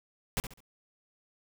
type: noise with echo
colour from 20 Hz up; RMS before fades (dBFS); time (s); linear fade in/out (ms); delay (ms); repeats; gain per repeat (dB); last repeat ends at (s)
pink; -30; 0.37-0.4; 0; 68; 3; -10; 0.604
effects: none